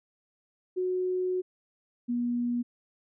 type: tone pair in turn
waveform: sine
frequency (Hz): 367.1 / 241.1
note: F#4 / B3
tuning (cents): -14 / -41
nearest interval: perfect fifth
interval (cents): 727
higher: first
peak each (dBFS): -26 / -26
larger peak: neither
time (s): 0.76-1.42 / 2.08-2.63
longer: first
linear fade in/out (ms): 20
effects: none